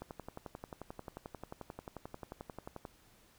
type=click train; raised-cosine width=1 ms; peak=-29 dBFS; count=33; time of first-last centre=0.02-2.852 s; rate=11.3 Hz; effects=pink hiss -65 dBFS RMS until 3.38 s